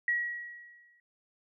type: tone with exponential decay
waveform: sine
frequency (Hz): 1914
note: A#6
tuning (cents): +45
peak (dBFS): -24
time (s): 0.08-1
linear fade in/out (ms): 2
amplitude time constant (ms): 200
effects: none